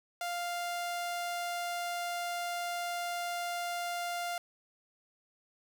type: tone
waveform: sawtooth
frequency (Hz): 698.5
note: F5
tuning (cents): 0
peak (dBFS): -30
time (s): 0.21-4.38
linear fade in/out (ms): 2
effects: none